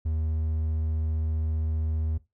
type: tone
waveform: triangle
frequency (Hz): 78.8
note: D#2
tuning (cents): +23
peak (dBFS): -23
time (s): 0.05-2.18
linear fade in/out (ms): 10
effects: noise-tail reverb RT60 0.2 s tail -17 dB re dry